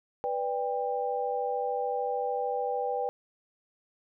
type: chord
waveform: sine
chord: G major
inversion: first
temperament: equal with one note detuned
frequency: 493.9 / 587.3 / 796.3 Hz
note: B4 / D5 / G5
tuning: 0 / 0 / +27 cents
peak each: -31 / -36 / -31 dBFS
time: 0.24-3.09 s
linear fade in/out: 0 ms
effects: none